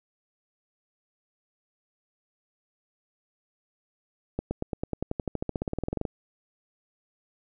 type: accelerating click train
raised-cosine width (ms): 2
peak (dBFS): -15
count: 24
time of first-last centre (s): 4.39-6.052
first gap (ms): 120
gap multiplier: 0.95
effects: none